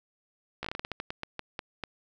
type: slowing click train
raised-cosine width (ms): 0.3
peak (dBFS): -18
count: 15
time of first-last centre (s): 0.63-1.837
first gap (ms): 15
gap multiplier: 1.24
effects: none